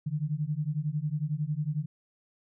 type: beating tone pair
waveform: sine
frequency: 145.3 / 156.3 Hz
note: D3 / D#3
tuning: -18 / +8 cents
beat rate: 11 Hz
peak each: -31 dBFS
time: 0.06-1.86 s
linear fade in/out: 10 ms
effects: none